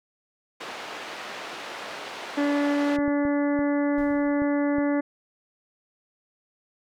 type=band-pass noise; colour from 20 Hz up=pink; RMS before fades=-37 dBFS; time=0.6-2.97 s; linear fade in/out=10 ms; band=480 to 3600 Hz; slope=12 dB/octave
type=harmonic tone; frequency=288 Hz; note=D4; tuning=34 cents flat; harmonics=1 / 2 / 3 / 4 / 5 / 6 / 7; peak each=-22 / -28 / -36 / -39 / -41 / -38 / -40 dBFS; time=2.37-5.01 s; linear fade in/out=10 ms
type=clicks; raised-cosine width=3 ms; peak=-24 dBFS; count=6; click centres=2.987 / 3.08 / 3.252 / 3.591 / 4.42 / 4.784 s
type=noise with exponential decay; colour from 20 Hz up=brown; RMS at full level=-40 dBFS; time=3.98-4.72 s; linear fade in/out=1 ms; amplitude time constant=160 ms
effects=none